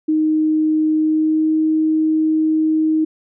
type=tone with pitch glide; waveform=sine; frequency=311.1 to 314 Hz; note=D#4 to D#4; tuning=0 to +16 cents; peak=-13 dBFS; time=0.08-3.05 s; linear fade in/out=10 ms; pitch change=+16 cents; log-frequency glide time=0.97-1.53 s; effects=none